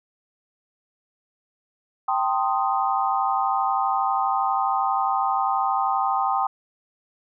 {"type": "chord", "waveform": "sine", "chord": "A half-diminished seventh", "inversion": "third", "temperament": "equal with one note detuned", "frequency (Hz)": [784, 896.4, 1046.5, 1244.5], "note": ["G5", "A5", "C6", "Eb6"], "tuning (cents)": [0, 32, 0, 0], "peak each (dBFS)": [-23, -28, -26, -26], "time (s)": [2.08, 6.47], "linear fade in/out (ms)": 5, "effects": []}